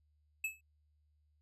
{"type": "tone with exponential decay", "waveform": "square", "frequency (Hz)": 2602, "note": "E7", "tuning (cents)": -23, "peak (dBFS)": -32, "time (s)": [0.44, 0.61], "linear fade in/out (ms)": 5, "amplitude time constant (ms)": 36, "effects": ["added 75 Hz sine -70 dBFS peak until 1.41 s", "resampled to 32000 Hz"]}